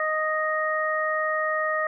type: harmonic tone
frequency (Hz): 622.3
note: D#5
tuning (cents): 0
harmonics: 1 / 2 / 3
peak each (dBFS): -27 / -27 / -27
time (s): 0-1.87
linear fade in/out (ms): 2
effects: none